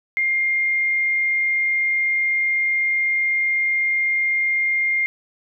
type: tone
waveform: sine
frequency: 2116 Hz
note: C7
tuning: 19 cents sharp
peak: -17 dBFS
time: 0.17-5.06 s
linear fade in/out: 0 ms
effects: none